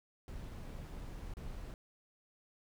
brown noise with dropouts, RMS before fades -45 dBFS, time 0.28-1.74 s, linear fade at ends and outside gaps 1 ms, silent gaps 1.338-1.369 s, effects none

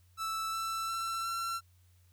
45% pulse tone with pitch steps, 1318 / 1330.2 / 1342.6 / 1355.1 Hz, E6 / E6 / E6 / E6, -1 / +15 / +31 / +47 cents, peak -33 dBFS, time 0.17-1.61 s, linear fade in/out 50 ms, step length 360 ms, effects added 90 Hz sine -61 dBFS peak until 2.12 s + white hiss -72 dBFS RMS until 2.12 s

